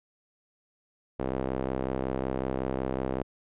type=tone with band-pass filter; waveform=sawtooth; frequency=65.41 Hz; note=C2; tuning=in tune; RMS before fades=-31 dBFS; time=1.19-3.23 s; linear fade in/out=10 ms; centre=460 Hz; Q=1.1; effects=resampled to 8000 Hz